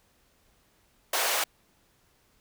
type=high-pass noise; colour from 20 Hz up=pink; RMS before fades=-27 dBFS; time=1.13-1.44 s; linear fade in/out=5 ms; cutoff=530 Hz; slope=24 dB/octave; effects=pink hiss -66 dBFS RMS until 2.4 s